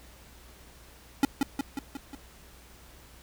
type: tone with echo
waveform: square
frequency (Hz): 277.2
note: C#4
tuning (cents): 0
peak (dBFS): -19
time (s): 1.23-1.25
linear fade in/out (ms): 2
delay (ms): 180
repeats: 5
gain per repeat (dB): -4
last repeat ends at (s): 2.15
effects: added 60 Hz sine -54 dBFS peak until 3.22 s + pink hiss -54 dBFS RMS until 3.22 s